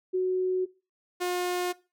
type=tone pair in turn; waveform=sine / sawtooth; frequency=370 / 358 Hz; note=F#4 / F4; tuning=0 / +43 cents; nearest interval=minor second; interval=57 cents; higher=first; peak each=-23 dBFS; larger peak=neither; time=0.13-0.66 / 1.2-1.73 s; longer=neither; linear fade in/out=20 ms; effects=noise-tail reverb RT60 0.3 s tail -20 dB re dry